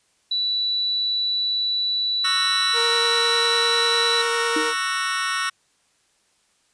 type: tone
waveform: sine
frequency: 3951 Hz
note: B7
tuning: in tune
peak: -20 dBFS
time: 0.31-4.22 s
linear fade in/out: 5 ms
type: chord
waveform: sawtooth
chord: F# dominant seventh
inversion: second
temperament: just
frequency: 1110 / 1332 / 1480 / 1850 Hz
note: C#6 / E6 / F#6 / A#6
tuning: +2 / +18 / 0 / -14 cents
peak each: -24 dBFS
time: 2.24-5.5 s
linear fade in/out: 10 ms
type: tone with vibrato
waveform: sawtooth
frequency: 466.2 Hz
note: A#4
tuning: in tune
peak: -20 dBFS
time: 2.73-4.74 s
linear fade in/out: 50 ms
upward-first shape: sine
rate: 10 Hz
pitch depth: 10 cents each way
type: tone with exponential decay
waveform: sine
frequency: 311.5 Hz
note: D#4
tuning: 2 cents sharp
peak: -19 dBFS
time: 4.56-4.78 s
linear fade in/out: 5 ms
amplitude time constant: 46 ms
effects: white hiss -64 dBFS RMS until 6.73 s + resampled to 22050 Hz